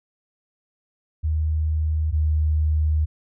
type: tone pair in turn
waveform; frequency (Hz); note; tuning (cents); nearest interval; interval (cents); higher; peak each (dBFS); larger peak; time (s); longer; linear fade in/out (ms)
sine; 77.9 / 77.05; D#2 / D#2; +3 / -16; unison; 19; first; -19 / -17; second; 1.23-2.12 / 2.12-3.06; second; 20
effects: none